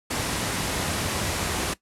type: low-pass noise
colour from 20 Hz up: pink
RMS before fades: -27 dBFS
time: 0.1-1.74 s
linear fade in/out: 10 ms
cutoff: 12000 Hz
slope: 48 dB/octave
effects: noise-tail reverb RT60 0.1 s tail -17 dB re dry + high-pass 60 Hz 12 dB/octave